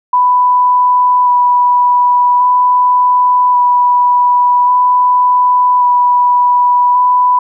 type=tone with vibrato; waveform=sine; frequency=987.8 Hz; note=B5; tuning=in tune; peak=-6 dBFS; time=0.13-7.39 s; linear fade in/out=5 ms; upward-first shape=square; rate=0.44 Hz; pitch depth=9 cents each way; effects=none